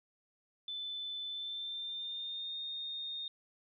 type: tone with pitch glide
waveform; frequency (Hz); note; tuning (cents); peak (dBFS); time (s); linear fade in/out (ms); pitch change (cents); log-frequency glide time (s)
sine; 3515 to 3677; A7 to A#7; -2 to -24; -38; 0.68-3.28; 2; +78; 1.28-2.59
effects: none